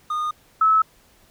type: tone pair in turn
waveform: triangle / sine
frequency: 1226 / 1299.4 Hz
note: D#6 / E6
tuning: -26 / -25 cents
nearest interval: minor second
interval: 101 cents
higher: second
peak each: -20 / -13 dBFS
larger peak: second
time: 0.1-0.31 / 0.61-0.82 s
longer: neither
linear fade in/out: 5 ms
effects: pink hiss -56 dBFS RMS until 1.3 s